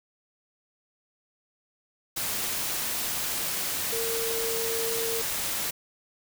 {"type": "tone in noise", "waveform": "sine", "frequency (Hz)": 457, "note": "A#4", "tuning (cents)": -34, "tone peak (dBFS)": -30, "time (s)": [3.92, 5.22], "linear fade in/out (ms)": 10, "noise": "white", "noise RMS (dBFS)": -30, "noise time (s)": [2.16, 5.71], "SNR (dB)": -3, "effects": []}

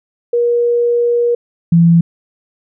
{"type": "tone pair in turn", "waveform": "sine", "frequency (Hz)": [476.6, 168.5], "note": ["A#4", "E3"], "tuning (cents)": [38, 38], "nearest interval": "octave + tritone", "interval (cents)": 1800, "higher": "first", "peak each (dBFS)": [-10, -5], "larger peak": "second", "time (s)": [[0.33, 1.35], [1.72, 2.01]], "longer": "first", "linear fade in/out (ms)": 5, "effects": []}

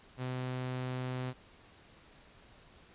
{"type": "tone", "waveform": "sawtooth", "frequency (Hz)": 127.5, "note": "C3", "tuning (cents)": -44, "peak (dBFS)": -31, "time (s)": [0.17, 1.34], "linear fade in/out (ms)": 50, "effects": ["pink hiss -59 dBFS RMS until 2.94 s", "resampled to 8000 Hz"]}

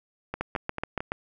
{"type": "two click trains", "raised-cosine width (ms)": 0.5, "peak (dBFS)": [-16, -13], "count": [4, 6], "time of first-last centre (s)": [[0.34, 1.005], [0.41, 1.119]], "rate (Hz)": [4.51, 7.05], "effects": []}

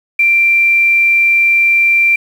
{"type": "tone with quantisation", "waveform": "sine", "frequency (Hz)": 2360, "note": "D7", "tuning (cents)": 8, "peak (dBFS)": -7, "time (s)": [0.19, 2.16], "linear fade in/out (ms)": 5, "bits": 6, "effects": []}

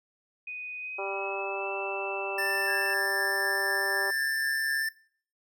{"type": "tone with pitch glide", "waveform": "sine", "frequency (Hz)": [2489, 2652], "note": ["D#7", "E7"], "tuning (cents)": [0, 10], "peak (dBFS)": -35, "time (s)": [0.47, 2.94], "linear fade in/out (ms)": 5, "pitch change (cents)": 110, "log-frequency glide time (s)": [0.78, 1.7]}
{"type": "harmonic tone", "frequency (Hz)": 196, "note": "G3", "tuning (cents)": 0, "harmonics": [2, 3, 4, 5, 6, 7], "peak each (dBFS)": [-36, -37, -37, -41, -44, -45], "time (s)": [0.98, 4.11], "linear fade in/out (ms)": 10}
{"type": "tone", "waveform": "square", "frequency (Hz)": 1777, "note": "A6", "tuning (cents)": 17, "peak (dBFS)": -29, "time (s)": [2.38, 4.89], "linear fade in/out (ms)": 5}
{"type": "tone with tremolo", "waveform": "sine", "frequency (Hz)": 1638, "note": "G#6", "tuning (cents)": -24, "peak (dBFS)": -30, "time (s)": [2.67, 4.83], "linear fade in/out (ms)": 10, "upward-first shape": "triangle", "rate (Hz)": 4, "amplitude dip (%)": 60}
{"effects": ["noise-tail reverb RT60 0.5 s tail -20 dB re dry"]}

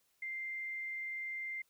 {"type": "tone", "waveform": "sine", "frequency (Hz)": 2093, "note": "C7", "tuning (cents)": 0, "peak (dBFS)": -38, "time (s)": [0.22, 1.62], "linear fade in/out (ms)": 5, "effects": ["white hiss -75 dBFS RMS until 1.69 s"]}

